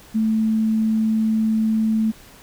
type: tone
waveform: sine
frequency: 220 Hz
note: A3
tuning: in tune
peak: -16 dBFS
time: 0.14-2.12 s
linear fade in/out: 20 ms
effects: pink hiss -46 dBFS RMS until 2.42 s

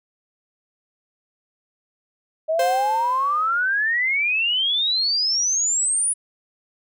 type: exponential sweep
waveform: sine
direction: up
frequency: 622.3 to 9956 Hz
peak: -18 dBFS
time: 2.48-6.14 s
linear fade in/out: 20 ms
type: tone with exponential decay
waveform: 45% pulse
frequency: 523.3 Hz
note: C5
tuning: in tune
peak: -19 dBFS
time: 2.59-3.79 s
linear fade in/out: 5 ms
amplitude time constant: 260 ms
effects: none

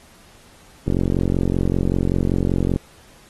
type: click train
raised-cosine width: 3 ms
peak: -6 dBFS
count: 86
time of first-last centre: 0.88-2.761 s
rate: 45.2 Hz
effects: pink hiss -50 dBFS RMS until 3.29 s + AAC 32 kbps

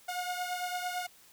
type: beating tone pair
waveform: sawtooth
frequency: 718 / 726.9 Hz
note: F5 / F#5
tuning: +48 / -31 cents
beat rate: 8.9 Hz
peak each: -31 / -35 dBFS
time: 0.08-1.07 s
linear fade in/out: 10 ms
effects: white hiss -59 dBFS RMS until 1.32 s

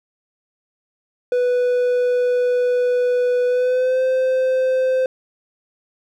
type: tone with pitch glide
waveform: triangle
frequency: 493.9 to 517.6 Hz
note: B4 to C5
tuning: 0 to -19 cents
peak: -13 dBFS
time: 1.32-5.06 s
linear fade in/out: 2 ms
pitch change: +81 cents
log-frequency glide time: 3.47-4.02 s
effects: none

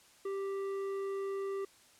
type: tone with tanh clipping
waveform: sine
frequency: 392 Hz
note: G4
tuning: in tune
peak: -36 dBFS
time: 0.25-1.65 s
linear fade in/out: 5 ms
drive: 10 dB
effects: white hiss -62 dBFS RMS until 1.99 s + low-pass 10000 Hz 12 dB/octave

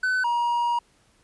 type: tone pair in turn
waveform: triangle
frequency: 1510 / 951.2 Hz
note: F#6 / A#5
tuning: +35 / +35 cents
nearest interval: minor sixth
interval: 800 cents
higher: first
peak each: -19 dBFS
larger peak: neither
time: 0.03-0.24 / 0.24-0.79 s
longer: second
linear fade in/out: 5 ms
effects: pink hiss -62 dBFS RMS until 1.23 s + resampled to 24000 Hz

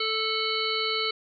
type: harmonic tone with a mistuned harmonic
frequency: 440 Hz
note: A4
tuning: in tune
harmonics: 1 / 3 / 5 / 7 / 9 / 10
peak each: -32 / -32 / -32 / -32 / -32 / -32 dBFS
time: 0-1.11 s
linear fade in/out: 5 ms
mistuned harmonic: 7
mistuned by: -26 cents
effects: none

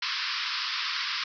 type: band-pass noise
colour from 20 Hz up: white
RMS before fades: -31 dBFS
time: 0.02-1.24 s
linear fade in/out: 5 ms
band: 1000 to 5300 Hz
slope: 96 dB/octave
effects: none

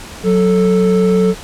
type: tone pair together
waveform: triangle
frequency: 184.62 / 440.5 Hz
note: F#3 / A4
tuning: -4 / +2 cents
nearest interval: octave + minor third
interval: 1506 cents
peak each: -10 dBFS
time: 0.23-1.35 s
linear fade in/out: 50 ms
effects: pink hiss -32 dBFS RMS until 1.43 s + low-pass 10000 Hz 12 dB/octave

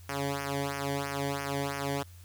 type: tone with flanger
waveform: sawtooth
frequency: 140 Hz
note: C#3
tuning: 18 cents sharp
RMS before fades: -33 dBFS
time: 0.09-2.03 s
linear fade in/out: 2 ms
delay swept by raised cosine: 0.25 to 0.78 ms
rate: 3 Hz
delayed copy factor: -0.95
effects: added 88 Hz sine -48 dBFS peak until 2.24 s + white hiss -59 dBFS RMS until 2.24 s

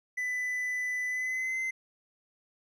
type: tone with pitch glide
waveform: triangle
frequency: 1996 to 2063 Hz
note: B6 to C7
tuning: +18 to -25 cents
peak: -28 dBFS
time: 0.17-1.71 s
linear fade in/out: 10 ms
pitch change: +57 cents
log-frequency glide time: 1.08-1.6 s
effects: none

